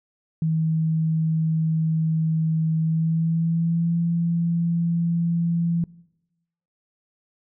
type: tone with pitch glide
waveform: sine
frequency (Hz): 160 to 169.12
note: D#3 to E3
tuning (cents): +49 to +45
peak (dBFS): -19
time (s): 0.42-5.84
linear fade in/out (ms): 2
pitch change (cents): +96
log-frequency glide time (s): 2.78-3.96
effects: noise-tail reverb RT60 0.9 s tail -22 dB re dry